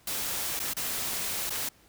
white noise with dropouts, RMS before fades -32 dBFS, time 0.07-1.69 s, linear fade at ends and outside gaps 5 ms, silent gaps 0.594-0.599 / 0.736-0.766 / 1.497-1.503 s, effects pink hiss -60 dBFS RMS until 1.88 s

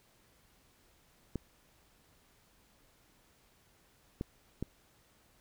clicks, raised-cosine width 3 ms, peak -22 dBFS, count 3, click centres 1.357 / 4.211 / 4.626 s, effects pink hiss -67 dBFS RMS until 5.4 s

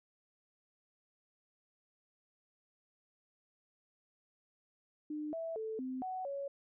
sine tone with pitch steps, 301.9 / 657 / 440 / 258.2 / 746 / 558 Hz, D4 / E5 / A4 / C4 / F#5 / C#5, +48 / -6 / 0 / -23 / +14 / +11 cents, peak -37 dBFS, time 5.1-6.48 s, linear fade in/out 5 ms, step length 230 ms, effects none

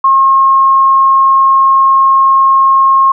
sine tone, 1077 Hz, C6, 50 cents sharp, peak -4 dBFS, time 0.04-3.12 s, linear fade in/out 5 ms, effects none

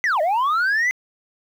sine linear two-way sweep, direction down then up, 2059 to 587.3 to 2059 Hz, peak -14 dBFS, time 0.04-0.91 s, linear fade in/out 0 ms, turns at 0.21 s, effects tanh soft clip ceiling -16 dBFS + 8-bit

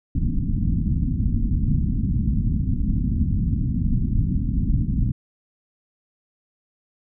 pink low-pass noise, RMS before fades -21 dBFS, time 0.15-5.12 s, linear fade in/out 5 ms, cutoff 260 Hz, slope 48 dB/octave, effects none

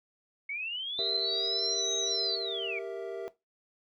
sine linear two-way sweep, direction up then down, 2183 to 6380 to 2215 Hz, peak -33 dBFS, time 0.49-2.79 s, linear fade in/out 5 ms, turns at 1.97 s
sine tone with vibrato, 3951 Hz, B7, in tune, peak -30 dBFS, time 0.98-2.36 s, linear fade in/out 10 ms, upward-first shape sine, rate 1.8 Hz, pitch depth 57 cents each way
triangle chord, E diminished, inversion first, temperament equal, 392 / 466.2 / 659.3 Hz, G4 / Bb4 / E5, 0 / 0 / 0 cents, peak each -37 dBFS, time 0.99-3.28 s, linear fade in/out 0 ms
effects noise-tail reverb RT60 0.2 s tail -17 dB re dry

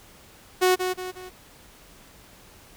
sawtooth tone with echo, 367.8 Hz, F#4, 10 cents flat, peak -13 dBFS, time 0.61-0.76 s, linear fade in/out 20 ms, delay 180 ms, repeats 3, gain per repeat -7 dB, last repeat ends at 1.3 s, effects pink hiss -51 dBFS RMS until 2.76 s

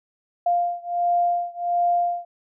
sine beating tone pair, 698.5 / 699.9 Hz, F5 / F5, 0 / +4 cents, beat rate 1.4 Hz, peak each -22 / -23 dBFS, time 0.46-2.25 s, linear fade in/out 5 ms, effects none

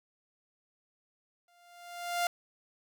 sawtooth tone with exponential growth, 698.5 Hz, F5, in tune, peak -22 dBFS, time 1.48-2.27 s, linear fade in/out 2 ms, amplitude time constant 170 ms, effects none

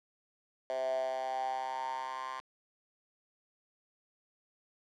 10% pulse tone with high-pass filter sweep, 130.6 Hz, C3, 3 cents flat, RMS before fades -36 dBFS, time 0.7-2.4 s, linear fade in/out 0 ms, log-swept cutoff 600 to 1100 Hz, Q 9.1, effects low-pass 6000 Hz 12 dB/octave

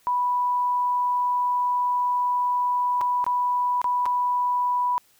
sine tone with dropouts, 985 Hz, B5, 5 cents flat, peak -20 dBFS, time 0.07-4.98 s, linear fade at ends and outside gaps 0 ms, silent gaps 3.01-3.014 / 3.242-3.265 / 3.816-3.843 / 4.056-4.062 s, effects white hiss -60 dBFS RMS until 5.19 s

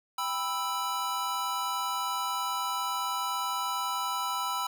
square chord, E minor, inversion first, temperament just, 791.1 / 988.9 / 1318.5 Hz, G5 / B5 / E6, +16 / +2 / 0 cents, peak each -39 / -33 / -34 dBFS, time 0.18-4.67 s, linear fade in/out 5 ms, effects none

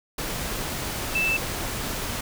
sine tone in noise, 2643 Hz, E7, 4 cents sharp, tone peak -21 dBFS, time 1.15-1.37 s, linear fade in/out 5 ms, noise pink, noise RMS -30 dBFS, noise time 0.18-2.21 s, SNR +6 dB, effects none

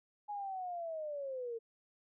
sine linear sweep, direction down, 838 to 448.9 Hz, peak -38 dBFS, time 0.28-1.59 s, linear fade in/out 20 ms, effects none

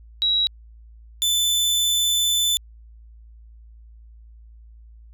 sine / sawtooth tone pair in turn, 3872 / 3515 Hz, B7 / A7, -35 / -2 cents, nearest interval major second, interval 167 cents, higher first, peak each -17 / -15 dBFS, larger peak second, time 0.22-0.47 / 1.22-2.57 s, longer second, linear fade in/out 0 ms, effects added 56 Hz sine -43 dBFS peak until 5.13 s

